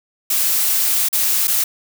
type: noise with dropouts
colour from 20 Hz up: blue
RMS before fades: -17 dBFS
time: 0.3-1.64 s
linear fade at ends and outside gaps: 5 ms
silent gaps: 1.087-1.128 / 1.473-1.479 s
effects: none